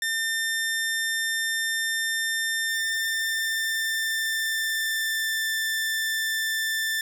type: tone with pitch glide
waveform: sawtooth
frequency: 1800 to 1775.2 Hz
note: A6 to A6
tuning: +39 to +15 cents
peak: -21 dBFS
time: 0.02-7.01 s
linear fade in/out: 2 ms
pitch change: -24 cents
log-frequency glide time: 2.63-5.51 s
effects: none